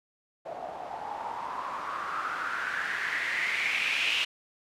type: noise with low-pass filter sweep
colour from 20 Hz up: blue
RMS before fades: -32 dBFS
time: 0.45-4.25 s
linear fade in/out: 10 ms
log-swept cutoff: 660 to 2800 Hz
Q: 5.8
effects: none